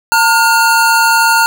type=tone pair together; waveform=square; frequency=907 / 1423.6 Hz; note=A#5 / F6; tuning=-48 / +33 cents; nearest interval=minor sixth; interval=781 cents; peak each=-11 dBFS; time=0.12-1.46 s; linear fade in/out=0 ms; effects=none